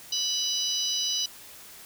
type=harmonic tone; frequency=987.8 Hz; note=B5; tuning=in tune; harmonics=3 / 4 / 5 / 6; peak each=-31 / -31 / -31 / -31 dBFS; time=0.12-1.26 s; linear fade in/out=5 ms; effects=white hiss -47 dBFS RMS until 1.85 s